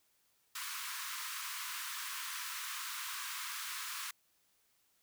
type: high-pass noise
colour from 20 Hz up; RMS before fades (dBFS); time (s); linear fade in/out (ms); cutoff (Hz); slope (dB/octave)
pink; -42; 0.55-4.11; 5; 980; 96
effects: white hiss -74 dBFS RMS until 5.02 s